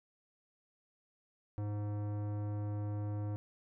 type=tone with tanh clipping; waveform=sine; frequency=103.8 Hz; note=G#2; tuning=in tune; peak=-37 dBFS; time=1.58-3.36 s; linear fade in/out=0 ms; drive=17 dB; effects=none